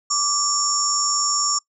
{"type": "tone cluster", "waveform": "sine", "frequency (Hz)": [1168, 5480, 6800, 7250], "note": ["D6", "F8", "G#8", "A#8"], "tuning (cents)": [-10, -34, 40, -49], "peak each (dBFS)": -24, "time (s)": [0.1, 1.59], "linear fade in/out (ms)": 10, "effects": ["noise-tail reverb RT60 0.1 s tail -23 dB re dry"]}